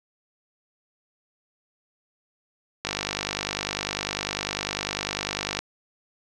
click train, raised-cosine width 0.2 ms, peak -8 dBFS, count 138, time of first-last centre 2.85-5.59 s, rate 50 Hz, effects none

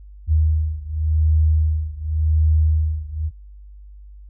sine beating tone pair, 77.78 / 78.67 Hz, D#2 / D#2, 0 / +20 cents, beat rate 0.89 Hz, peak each -17 / -19 dBFS, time 0.27-3.31 s, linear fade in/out 50 ms, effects added 50 Hz sine -38 dBFS peak until 4.29 s

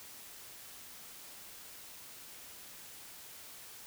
silence, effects white hiss -51 dBFS RMS until 3.86 s

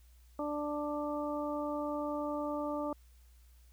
harmonic tone, 294.9 Hz, D4, 7 cents sharp, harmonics 1 / 2 / 3 / 4, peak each -37 / -37 / -42 / -42 dBFS, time 0.39-2.93 s, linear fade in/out 2 ms, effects added 60 Hz sine -57 dBFS peak until 3.72 s + white hiss -70 dBFS RMS until 3.72 s

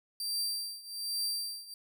sawtooth tone with tremolo, 4699 Hz, D8, in tune, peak -27 dBFS, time 0.2-1.74 s, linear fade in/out 2 ms, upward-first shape triangle, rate 1.2 Hz, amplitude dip 90%, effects none

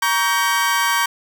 30% pulse chord, G diminished, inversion first, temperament just, 940.8 / 1128.9 / 1568 Hz, Bb5 / Db6 / G6, +16 / +31 / 0 cents, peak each -18 dBFS, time 0.02-1.06 s, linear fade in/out 5 ms, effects none

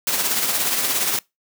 white noise with tremolo, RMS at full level -19 dBFS, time 0.07-1.19 s, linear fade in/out 2 ms, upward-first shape triangle, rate 17 Hz, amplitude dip 50%, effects noise-tail reverb RT60 0.2 s tail -24 dB re dry + high-pass 150 Hz 12 dB/octave

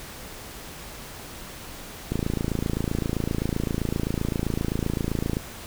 click train, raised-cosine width 3 ms, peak -12 dBFS, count 91, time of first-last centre 2.12-5.369 s, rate 27.7 Hz, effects pink hiss -40 dBFS RMS until 5.66 s

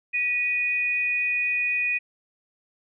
sine tone pair together, 1942.9 / 2476 Hz, B6 / D#7, -29 / -9 cents, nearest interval major third, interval 420 cents, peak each -32 / -22 dBFS, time 0.13-1.99 s, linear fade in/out 20 ms, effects none

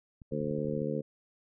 clicks, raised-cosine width 5 ms, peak -37 dBFS, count 12, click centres 0.218 / 0.323 / 0.409 / 0.442 / 0.475 / 0.512 / 0.585 / 0.651 / 0.687 / 0.734 / 0.774 / 0.819 s
harmonic tone, 74.8 Hz, D2, 32 cents sharp, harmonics 2 / 3 / 4 / 5 / 6 / 7, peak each -36 / -36 / -39 / -41 / -36 / -37 dBFS, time 0.31-1.02 s, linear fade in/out 20 ms
effects none

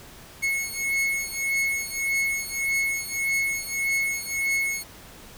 45% pulse beating tone pair, 2184 / 2185.7 Hz, C#7 / C#7, -26 / -25 cents, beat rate 1.7 Hz, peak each -27 dBFS, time 0.42-4.84 s, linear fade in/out 20 ms, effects pink hiss -46 dBFS RMS until 5.37 s

